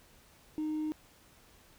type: tone with hard clipping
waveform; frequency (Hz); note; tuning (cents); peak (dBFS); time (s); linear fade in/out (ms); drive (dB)
triangle; 308.3; D#4; -16; -31; 0.58-0.92; 0; 2
effects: pink hiss -61 dBFS RMS until 1.78 s